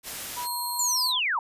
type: noise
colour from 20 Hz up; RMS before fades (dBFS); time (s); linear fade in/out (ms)
white; -35; 0.03-0.48; 50
type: tone with pitch glide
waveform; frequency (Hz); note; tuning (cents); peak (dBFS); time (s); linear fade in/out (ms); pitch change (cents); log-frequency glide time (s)
sine; 976 to 1007.5; B5 to B5; -21 to +34; -31; 0.36-1.2; 20; +55; 0.83-0.97
type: tone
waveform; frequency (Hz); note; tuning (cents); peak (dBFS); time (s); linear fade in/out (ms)
10% pulse; 4235; C8; +20; -23; 0.42-1.13; 50
type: linear sweep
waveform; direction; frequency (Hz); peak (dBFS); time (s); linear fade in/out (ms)
sine; down; 7400 to 848; -23; 0.79-1.39; 2
effects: resampled to 32000 Hz